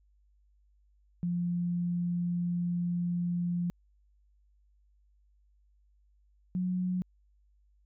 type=tone pair in turn; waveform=sine; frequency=174.61 / 182.01 Hz; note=F3 / F#3; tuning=0 / -28 cents; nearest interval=minor second; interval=72 cents; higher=second; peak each=-28 dBFS; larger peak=neither; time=1.23-3.7 / 6.55-7.02 s; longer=first; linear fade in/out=0 ms; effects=added 50 Hz sine -63 dBFS peak until 7.85 s